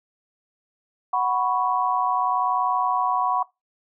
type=chord; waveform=sine; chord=F# suspended fourth; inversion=none; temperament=equal; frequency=740 / 987.8 / 1108.7 Hz; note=F#5 / B5 / C#6; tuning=0 / 0 / 0 cents; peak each=-24 dBFS; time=1.13-3.43 s; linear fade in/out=5 ms; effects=noise-tail reverb RT60 0.2 s tail -21 dB re dry